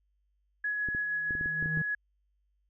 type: tone with tremolo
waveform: sine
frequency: 1682 Hz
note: G#6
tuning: 22 cents sharp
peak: -28 dBFS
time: 0.64-1.95 s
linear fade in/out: 5 ms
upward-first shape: sine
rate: 6.4 Hz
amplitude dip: 25%
type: clicks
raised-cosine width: 3 ms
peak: -27 dBFS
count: 9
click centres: 0.887 / 0.949 / 1.308 / 1.352 / 1.411 / 1.459 / 1.626 / 1.659 / 1.773 s
type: tone with exponential growth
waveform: triangle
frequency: 157.4 Hz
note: D#3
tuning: 20 cents sharp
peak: -27 dBFS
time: 0.94-1.82 s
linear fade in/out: 5 ms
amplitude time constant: 190 ms
effects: added 50 Hz sine -70 dBFS peak until 2.69 s